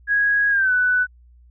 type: tone with pitch glide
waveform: sine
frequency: 1655 to 1491.6 Hz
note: G#6 to F#6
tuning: -6 to +14 cents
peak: -15 dBFS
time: 0.07-1.07 s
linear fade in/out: 50 ms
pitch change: -180 cents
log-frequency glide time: 0.5-0.72 s
effects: added 60 Hz sine -47 dBFS peak until 1.5 s